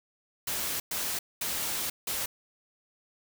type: noise bursts at uneven times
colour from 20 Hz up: white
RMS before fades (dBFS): -32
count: 4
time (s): 0.47-0.8 / 0.91-1.19 / 1.41-1.9 / 2.07-2.26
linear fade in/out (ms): 5
effects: none